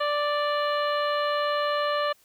harmonic tone, 587 Hz, D5, 1 cent flat, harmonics 1 / 2 / 3 / 4 / 5 / 6 / 7, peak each -26 / -27 / -33 / -42 / -36 / -43 / -40 dBFS, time 0-2.13 s, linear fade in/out 10 ms, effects white hiss -61 dBFS RMS until 2.24 s

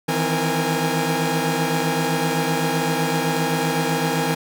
sawtooth tone cluster, 158.1 / 165.9 / 257.9 / 462.7 / 823 Hz, D#3 / E3 / C4 / A#4 / G#5, +28 / +11 / -25 / -13 / -16 cents, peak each -22 dBFS, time 0.08-4.35 s, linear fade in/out 10 ms, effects none

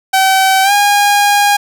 sawtooth tone with pitch glide, 766 to 816.2 Hz, G5 to G#5, -40 to -30 cents, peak -4 dBFS, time 0.13-1.57 s, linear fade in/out 10 ms, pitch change +110 cents, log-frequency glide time 0.63-0.72 s, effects none

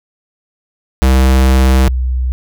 square / sine tone pair in turn, 65.41 / 63.06 Hz, C2 / B1, 0 / +37 cents, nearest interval minor second, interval 63 cents, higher first, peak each -7 / -12 dBFS, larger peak first, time 1.02-1.88 / 1.88-2.32 s, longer first, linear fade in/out 0 ms, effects none

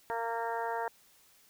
harmonic tone, 230.3 Hz, A#3, 21 cents flat, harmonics 2 / 3 / 4 / 5 / 6 / 7 / 8, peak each -38 / -38 / -35 / -48 / -44 / -44 / -46 dBFS, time 0.1-0.88 s, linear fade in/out 0 ms, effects white hiss -63 dBFS RMS until 1.49 s

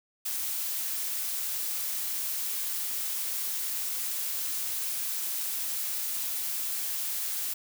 blue noise, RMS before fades -32 dBFS, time 0.25-7.54 s, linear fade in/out 10 ms, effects none

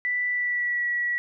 sine tone with pitch glide, 1975.5 to 1933.7 Hz, B6 to B6, 0 to -37 cents, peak -23 dBFS, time 0.05-1.18 s, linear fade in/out 0 ms, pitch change -37 cents, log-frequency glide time 0.29-0.85 s, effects none

